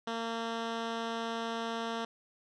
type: tone with low-pass filter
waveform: 10% pulse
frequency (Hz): 228.9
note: A#3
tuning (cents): -31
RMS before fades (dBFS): -36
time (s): 0.07-2.05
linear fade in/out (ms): 5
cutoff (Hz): 4200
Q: 1.1
effects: none